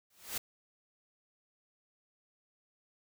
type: noise with exponential growth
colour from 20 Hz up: white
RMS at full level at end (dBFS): -33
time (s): 0.1-0.38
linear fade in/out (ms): 5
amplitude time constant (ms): 59
effects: none